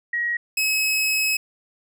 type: tone pair in turn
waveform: sine / sawtooth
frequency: 1899 / 2565 Hz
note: A#6 / E7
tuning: +32 / -48 cents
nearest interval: perfect fourth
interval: 520 cents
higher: second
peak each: -21 / -16 dBFS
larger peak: second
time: 0.13-0.37 / 0.57-1.37 s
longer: second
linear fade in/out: 5 ms
effects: none